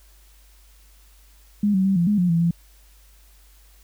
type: tone with pitch steps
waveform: sine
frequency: 206.2 / 189.4 / 194 / 171.6 / 207.8 / 178.1 / 167.2 / 169.7 Hz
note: G#3 / F#3 / G3 / F3 / G#3 / F3 / E3 / F3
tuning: -12 / +41 / -18 / -30 / +1 / +34 / +25 / -49 cents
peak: -16 dBFS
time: 1.63-2.51 s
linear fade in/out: 5 ms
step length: 110 ms
effects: added 50 Hz sine -50 dBFS peak until 3.83 s + white hiss -57 dBFS RMS until 3.83 s